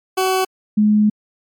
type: tone pair in turn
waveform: 20% pulse / sine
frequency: 376.2 / 211.1 Hz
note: F#4 / G#3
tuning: +29 / +29 cents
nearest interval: minor seventh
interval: 1000 cents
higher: first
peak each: -10 dBFS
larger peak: neither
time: 0.17-0.45 / 0.77-1.1 s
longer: second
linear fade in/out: 10 ms
effects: MP3 96 kbps